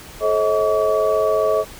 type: tone cluster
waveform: sine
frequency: 432.5 / 539 / 634 / 1140 Hz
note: A4 / C#5 / D#5 / C#6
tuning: -30 / -49 / +32 / +48 cents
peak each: -20 / -22 / -18 / -24 dBFS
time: 0.2-1.65 s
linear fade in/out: 50 ms
effects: pink hiss -39 dBFS RMS until 1.79 s